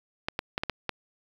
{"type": "clicks", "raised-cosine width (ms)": 0.3, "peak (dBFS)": -12, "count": 6, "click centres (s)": [0.285, 0.391, 0.579, 0.635, 0.697, 0.893], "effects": ["7-bit"]}